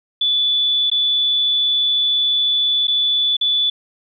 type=tone with dropouts; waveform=sine; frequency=3466 Hz; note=A7; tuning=27 cents flat; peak=-14 dBFS; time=0.21-3.7 s; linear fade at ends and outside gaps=5 ms; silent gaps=0.901-0.915 / 2.872-2.88 / 3.368-3.411 s; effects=none